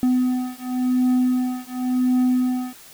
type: beating tone pair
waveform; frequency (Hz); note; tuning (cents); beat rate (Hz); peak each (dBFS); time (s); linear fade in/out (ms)
triangle; 251.7 / 252.62; B3 / B3; +33 / +39; 0.92; -19; 0.03-2.73; 0
effects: white hiss -45 dBFS RMS until 2.93 s